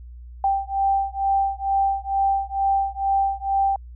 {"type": "beating tone pair", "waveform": "sine", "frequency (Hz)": [784, 786.2], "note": ["G5", "G5"], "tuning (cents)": [0, 5], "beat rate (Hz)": 2.2, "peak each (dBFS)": -22, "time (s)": [0.44, 3.76], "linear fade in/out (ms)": 2, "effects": ["added 60 Hz sine -37 dBFS peak until 3.95 s"]}